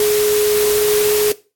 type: tone in noise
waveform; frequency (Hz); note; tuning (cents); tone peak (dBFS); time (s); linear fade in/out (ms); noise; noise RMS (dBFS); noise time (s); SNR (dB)
sine; 420; G#4; +19; -12; 0-1.32; 2; white; -21; 0-1.32; +6
effects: noise-tail reverb RT60 0.3 s tail -18 dB re dry + AAC 64 kbps